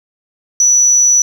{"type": "tone", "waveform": "sine", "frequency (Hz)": 5920, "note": "F#8", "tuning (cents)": 0, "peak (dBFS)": -5, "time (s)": [0.6, 1.22], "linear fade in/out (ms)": 2, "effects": ["tanh soft clip ceiling -4 dBFS", "7-bit"]}